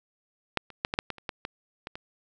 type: clicks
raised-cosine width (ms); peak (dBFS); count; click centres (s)
0.3; -8 / -29 / -9 / -13 / -7 / -16 / -30 / -15 / -17 / -20 / -22; 11; 0.573 / 0.703 / 0.849 / 0.939 / 0.989 / 1.103 / 1.183 / 1.292 / 1.451 / 1.871 / 1.955
effects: none